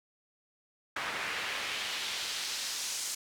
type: noise with band-pass filter sweep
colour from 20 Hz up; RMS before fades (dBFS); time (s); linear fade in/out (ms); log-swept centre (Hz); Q
pink; -36; 0.96-3.15; 5; 1600 to 7100; 1.2
effects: none